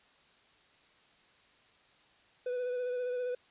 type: tone with vibrato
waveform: triangle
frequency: 496.3 Hz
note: B4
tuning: 8 cents sharp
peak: -30 dBFS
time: 2.46-3.35 s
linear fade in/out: 5 ms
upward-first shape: sine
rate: 15 Hz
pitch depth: 23 cents each way
effects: white hiss -64 dBFS RMS until 3.5 s + resampled to 8000 Hz